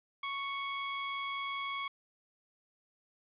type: tone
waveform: 20% pulse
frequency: 1108.7 Hz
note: C#6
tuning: in tune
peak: -30 dBFS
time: 0.23-1.88 s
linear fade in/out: 5 ms
effects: resampled to 8000 Hz + 10-bit